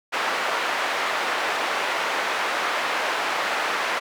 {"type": "band-pass noise", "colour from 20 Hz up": "white", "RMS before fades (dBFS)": -25, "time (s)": [0.12, 4], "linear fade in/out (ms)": 20, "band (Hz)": [530, 1800], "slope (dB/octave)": 12, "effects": []}